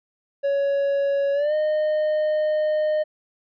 triangle tone with pitch glide, 559 to 613.1 Hz, C#5 to D#5, +14 to -26 cents, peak -17 dBFS, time 0.43-3.04 s, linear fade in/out 20 ms, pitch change +160 cents, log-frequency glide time 1.33-1.54 s, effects resampled to 11025 Hz

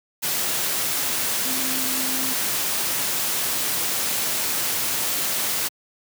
sine tone in noise, 260 Hz, C4, 11 cents flat, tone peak -32 dBFS, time 1.44-2.34 s, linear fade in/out 20 ms, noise white, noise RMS -24 dBFS, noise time 0.22-5.69 s, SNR -11 dB, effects high-pass 100 Hz 12 dB/octave

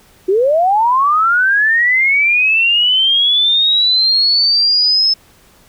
sine linear sweep, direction up, 357.1 to 5240 Hz, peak -9 dBFS, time 0.28-5.14 s, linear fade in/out 10 ms, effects pink hiss -48 dBFS RMS until 5.68 s

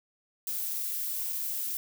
violet noise with dropouts, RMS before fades -33 dBFS, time 0.47-1.77 s, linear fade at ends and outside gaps 1 ms, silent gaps 1.326-1.329 s, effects none

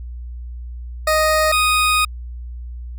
20% pulse tone pair in turn, 622.3 / 1244.6 Hz, D#5 / D#6, 0 / 0 cents, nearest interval octave, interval 1200 cents, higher second, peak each -9 dBFS, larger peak neither, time 1.07-1.52 / 1.52-2.05 s, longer second, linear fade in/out 5 ms, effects added 60 Hz sine -28 dBFS peak until 2.98 s

